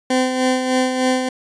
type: tone with tremolo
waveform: 20% pulse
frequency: 256.7 Hz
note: C4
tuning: 33 cents flat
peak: -9 dBFS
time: 0.1-1.29 s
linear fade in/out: 5 ms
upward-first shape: sine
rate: 3.3 Hz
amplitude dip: 50%
effects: resampled to 22050 Hz